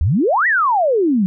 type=exponential two-way sweep; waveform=sine; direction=up then down; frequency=67.9 to 1994 to 179.4 Hz; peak=-12 dBFS; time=0.01-1.26 s; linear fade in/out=0 ms; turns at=0.47 s; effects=none